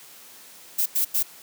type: noise bursts at uneven times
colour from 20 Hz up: violet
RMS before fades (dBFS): -22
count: 3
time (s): 0.78-0.86 / 0.95-1.05 / 1.14-1.23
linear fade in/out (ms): 10
effects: white hiss -47 dBFS RMS until 1.42 s + high-pass 150 Hz 12 dB/octave